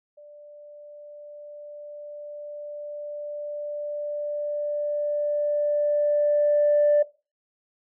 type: tone with level ramp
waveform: sine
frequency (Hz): 589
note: D5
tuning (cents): +5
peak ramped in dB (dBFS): -44 to -14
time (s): 0.17-7.03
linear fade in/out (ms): 10
effects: noise-tail reverb RT60 0.3 s tail -18 dB re dry + tanh soft clip ceiling -12 dBFS